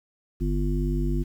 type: harmonic tone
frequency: 49 Hz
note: G1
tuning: in tune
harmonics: 1 / 3 / 5 / 7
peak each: -24 / -29 / -31 / -32 dBFS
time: 0.4-1.24 s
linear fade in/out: 20 ms
effects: 9-bit